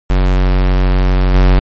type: tone with level steps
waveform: square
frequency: 46.25 Hz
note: F#1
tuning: in tune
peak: -9 / -6 dBFS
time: 0.1-1.59 s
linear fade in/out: 0 ms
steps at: 1.34 s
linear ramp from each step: 5 ms
effects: low-pass 4000 Hz 12 dB/octave + MP3 32 kbps